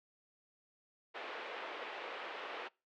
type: band-pass noise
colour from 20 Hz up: pink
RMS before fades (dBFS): -45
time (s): 1.14-2.69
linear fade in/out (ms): 20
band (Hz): 420 to 3100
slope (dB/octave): 24
effects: noise-tail reverb RT60 0.3 s tail -25 dB re dry